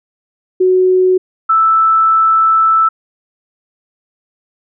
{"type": "tone pair in turn", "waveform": "sine", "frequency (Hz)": [370, 1318.5], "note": ["F#4", "E6"], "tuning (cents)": [0, 0], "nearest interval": "octave + minor seventh", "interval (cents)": 2200, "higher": "second", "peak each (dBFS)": -7, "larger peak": "neither", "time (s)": [[0.6, 1.18], [1.49, 2.89]], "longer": "second", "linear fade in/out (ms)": 10, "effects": []}